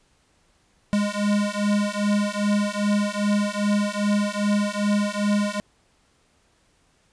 square beating tone pair, 204.5 / 207 Hz, G#3 / G#3, -26 / -5 cents, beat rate 2.5 Hz, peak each -24 dBFS, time 0.93-5.6 s, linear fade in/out 0 ms, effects pink hiss -63 dBFS RMS until 7.12 s + resampled to 22050 Hz

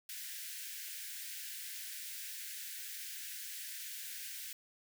white high-pass noise, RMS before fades -45 dBFS, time 0.09-4.53 s, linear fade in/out 2 ms, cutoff 1500 Hz, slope 96 dB/octave, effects none

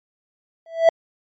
triangle tone with exponential growth, 659.3 Hz, E5, in tune, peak -4 dBFS, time 0.66-0.89 s, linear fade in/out 2 ms, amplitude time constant 50 ms, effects MP3 32 kbps

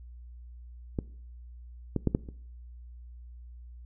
clicks, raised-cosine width 3 ms, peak -16 / -14 / -11 / -11 / -29 dBFS, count 5, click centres 0.988 / 1.963 / 2.073 / 2.149 / 2.288 s, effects noise-tail reverb RT60 0.6 s tail -21 dB re dry + added 60 Hz sine -44 dBFS peak until 3.85 s

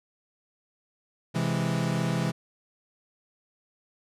40% pulse chord, C augmented, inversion none, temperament equal, 130.81 / 164.81 / 207.7 Hz, C3 / E3 / G#3, 0 / 0 / 0 cents, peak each -29 / -27 / -31 dBFS, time 1.34-2.32 s, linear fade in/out 20 ms, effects low-pass 10000 Hz 12 dB/octave

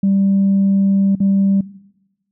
sine tone with dropouts, 196 Hz, G3, in tune, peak -10 dBFS, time 0.03-1.61 s, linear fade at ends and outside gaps 5 ms, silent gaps 1.153-1.202 s, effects noise-tail reverb RT60 1.0 s tail -20 dB re dry + tanh soft clip ceiling -8 dBFS

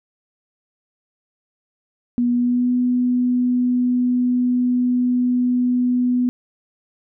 sine tone with pitch glide, 242.3 to 247.8 Hz, B3 to B3, -33 to +6 cents, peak -15 dBFS, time 2.18-6.29 s, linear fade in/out 0 ms, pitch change +39 cents, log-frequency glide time 2.32-2.71 s, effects none

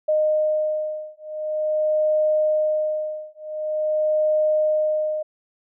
sine beating tone pair, 615 / 615.46 Hz, D#5 / D#5, -20 / -19 cents, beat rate 0.46 Hz, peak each -22 dBFS, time 0.08-5.23 s, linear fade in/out 10 ms, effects none

